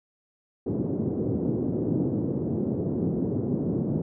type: band-pass noise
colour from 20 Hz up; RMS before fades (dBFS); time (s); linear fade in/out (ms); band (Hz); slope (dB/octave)
white; -27; 0.66-4.02; 5; 100 to 370; 24
effects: none